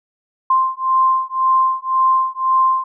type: beating tone pair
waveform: sine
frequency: 1046.5 / 1048.4 Hz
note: C6 / C6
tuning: 0 / +3 cents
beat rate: 1.9 Hz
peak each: -16 / -16 dBFS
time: 0.5-2.84 s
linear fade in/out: 5 ms
effects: none